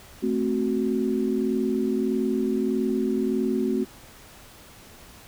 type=chord; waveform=sine; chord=F# diminished; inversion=first; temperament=equal; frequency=220 / 261.6 / 370 Hz; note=A3 / C4 / F#4; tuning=0 / 0 / 0 cents; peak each=-26 dBFS; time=0.22-3.85 s; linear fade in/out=20 ms; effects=pink hiss -48 dBFS RMS until 5.27 s